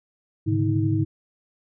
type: tone cluster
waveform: sine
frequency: 105.5 / 135.2 / 147.9 / 317.6 Hz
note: G#2 / C#3 / D3 / D#4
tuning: +28 / -43 / +13 / +36 cents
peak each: -22 / -28 / -28 / -24 dBFS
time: 0.46-1.05 s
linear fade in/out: 20 ms
effects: none